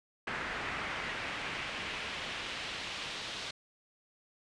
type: noise with band-pass filter sweep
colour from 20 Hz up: brown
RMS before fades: -39 dBFS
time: 0.27-3.51 s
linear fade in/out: 5 ms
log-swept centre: 1800 to 3800 Hz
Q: 1.5
effects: resampled to 22050 Hz